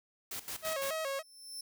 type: noise with tremolo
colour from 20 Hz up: white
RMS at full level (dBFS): -40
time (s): 0.31-0.94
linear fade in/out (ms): 5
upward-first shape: square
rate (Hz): 5.9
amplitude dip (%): 80
type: tone with vibrato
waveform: sawtooth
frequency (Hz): 591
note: D5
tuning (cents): +11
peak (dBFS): -30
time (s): 0.62-1.23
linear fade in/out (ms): 50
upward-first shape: square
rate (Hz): 3.5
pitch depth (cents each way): 130
type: tone with exponential growth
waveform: 25% pulse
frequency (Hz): 5330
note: E8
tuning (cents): +18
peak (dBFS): -34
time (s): 0.92-1.61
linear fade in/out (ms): 5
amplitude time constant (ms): 150
effects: none